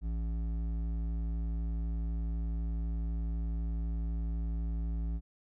triangle tone with hard clipping, 56 Hz, A1, 31 cents sharp, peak -33 dBFS, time 0.01-5.21 s, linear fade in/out 50 ms, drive 13 dB, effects none

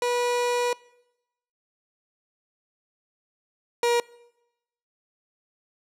30% pulse tone pair in turn, 486.6 / 476 Hz, B4 / A#4, -26 / +36 cents, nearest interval unison, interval 38 cents, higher first, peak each -20 / -17 dBFS, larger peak second, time 0.02-0.73 / 3.83-4 s, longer first, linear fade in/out 2 ms, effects noise-tail reverb RT60 0.9 s tail -23 dB re dry + low-pass 10000 Hz 12 dB/octave

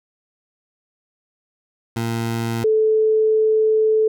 20% pulse / sine tone pair in turn, 115.3 / 436.1 Hz, A#2 / A4, -19 / -15 cents, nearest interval octave + major seventh, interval 2304 cents, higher second, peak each -16 / -13 dBFS, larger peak second, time 1.96-2.64 / 2.64-4.08 s, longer second, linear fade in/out 5 ms, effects none

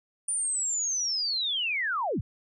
sine linear sweep, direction down, 9397 to 54.7 Hz, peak -26 dBFS, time 0.28-2.21 s, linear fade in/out 5 ms, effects none

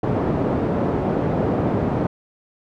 pink band-pass noise, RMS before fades -21 dBFS, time 0.03-2.07 s, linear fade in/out 5 ms, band 120 to 630 Hz, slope 12 dB/octave, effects none

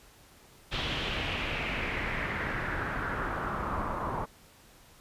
pink noise with low-pass filter sweep, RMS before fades -33 dBFS, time 0.71-4.26 s, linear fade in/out 20 ms, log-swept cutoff 3400 to 1000 Hz, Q 3.3, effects pink hiss -57 dBFS RMS until 5 s + resampled to 32000 Hz

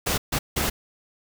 pink noise bursts at uneven times, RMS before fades -24 dBFS, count 3, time 0.06-0.18 / 0.32-0.39 / 0.56-0.7 s, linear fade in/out 10 ms, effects none

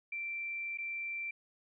sine tone with dropouts, 2349 Hz, D7, in tune, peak -36 dBFS, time 0.12-1.31 s, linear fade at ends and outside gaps 5 ms, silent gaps 0.775-0.784 s, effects none

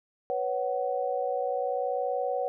sine chord, B suspended second, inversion none, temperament equal with one note detuned, 493.9 / 554.4 / 748.2 Hz, B4 / C#5 / F#5, 0 / 0 / +19 cents, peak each -31 dBFS, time 0.3-2.48 s, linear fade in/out 0 ms, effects none

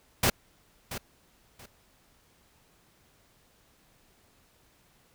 pink noise with echo, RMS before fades -23 dBFS, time 0.23-0.3 s, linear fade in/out 5 ms, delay 680 ms, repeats 2, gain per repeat -13 dB, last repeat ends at 1.66 s, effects pink hiss -64 dBFS RMS until 5.14 s

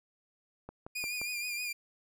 click train, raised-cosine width 1 ms, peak -29 dBFS, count 4, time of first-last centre 0.69-1.215 s, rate 5.71 Hz
sawtooth tone with vibrato, 2429 Hz, D#7, 42 cents flat, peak -31 dBFS, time 0.95-1.73 s, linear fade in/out 10 ms, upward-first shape triangle, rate 6.3 Hz, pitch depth 52 cents each way
effects none

